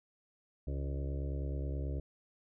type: harmonic tone with a mistuned harmonic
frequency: 69.3 Hz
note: C#2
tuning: in tune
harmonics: 1 / 2 / 4 / 5 / 6 / 7 / 8 / 9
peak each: -35 / -41 / -47 / -49 / -51 / -52 / -53 / -54 dBFS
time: 0.67-2 s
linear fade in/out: 5 ms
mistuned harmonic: 9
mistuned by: -21 cents
effects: none